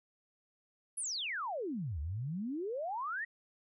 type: exponential two-way sweep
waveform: sine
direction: down then up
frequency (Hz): 11175 to 69.4 to 1938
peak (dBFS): -35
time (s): 0.97-3.25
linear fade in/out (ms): 10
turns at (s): 2
effects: none